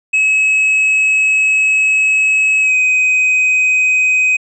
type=tone with pitch glide; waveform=triangle; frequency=2570 to 2514 Hz; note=E7 to D#7; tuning=-45 to +17 cents; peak=-8 dBFS; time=0.13-4.37 s; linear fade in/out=10 ms; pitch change=-38 cents; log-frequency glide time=2.61-2.74 s; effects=resampled to 24000 Hz